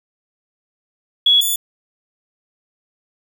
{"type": "tone pair in turn", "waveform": ["sine", "5% pulse"], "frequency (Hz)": [3365, 3458], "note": ["G#7", "A7"], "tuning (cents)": [22, -31], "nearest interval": "unison", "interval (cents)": 47, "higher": "second", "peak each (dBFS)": -9, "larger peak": "neither", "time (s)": [[1.26, 1.41], [1.41, 1.56]], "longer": "neither", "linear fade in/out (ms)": 5, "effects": ["7-bit"]}